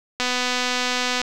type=click train; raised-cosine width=0.2 ms; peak=-6 dBFS; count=254; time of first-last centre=0.2-1.216 s; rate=249 Hz; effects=none